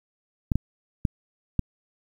clicks, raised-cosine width 5 ms, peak -9 dBFS, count 4, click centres 0.518 / 0.556 / 1.052 / 1.593 s, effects 8-bit

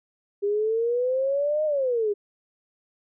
sine exponential two-way sweep, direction up then down, 400.1 to 622.3 to 400.1 Hz, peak -21 dBFS, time 0.42-2.14 s, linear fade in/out 20 ms, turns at 1.65 s, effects none

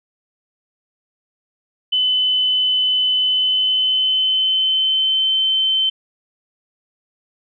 sine tone with pitch glide, 3021 to 3084 Hz, F#7 to G7, +35 to -29 cents, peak -14 dBFS, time 1.92-5.9 s, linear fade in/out 10 ms, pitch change +36 cents, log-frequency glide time 3.18-5.32 s, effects none

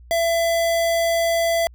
square tone, 670 Hz, E5, 28 cents sharp, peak -18 dBFS, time 0.11-1.67 s, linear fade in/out 0 ms, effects added 60 Hz sine -42 dBFS peak until 1.74 s

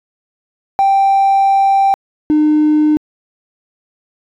triangle tone pair in turn, 784 / 303.8 Hz, G5 / D#4, 0 / -41 cents, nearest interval octave + major third, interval 1641 cents, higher first, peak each -5 dBFS, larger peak neither, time 0.79-1.94 / 2.3-2.97 s, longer first, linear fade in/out 0 ms, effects tanh soft clip ceiling -4 dBFS

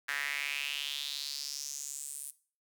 sawtooth tone with high-pass filter sweep, 142.7 Hz, D3, 49 cents flat, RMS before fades -38 dBFS, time 0.08-2.31 s, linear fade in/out 10 ms, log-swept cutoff 1700 to 9800 Hz, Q 4.4, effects noise-tail reverb RT60 0.4 s tail -17 dB re dry

